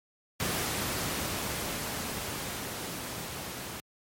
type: noise with level ramp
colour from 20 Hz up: pink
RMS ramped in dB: -30 to -39 dBFS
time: 0.4-3.8 s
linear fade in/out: 0 ms
effects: high-pass 80 Hz 12 dB/octave + MP3 64 kbps